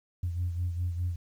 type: beating tone pair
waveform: sine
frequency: 87.31 / 92.21 Hz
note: F2 / F#2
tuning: 0 / -5 cents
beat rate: 4.9 Hz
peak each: -28 / -36 dBFS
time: 0.23-1.16 s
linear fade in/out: 5 ms
effects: tanh soft clip ceiling -23 dBFS + 10-bit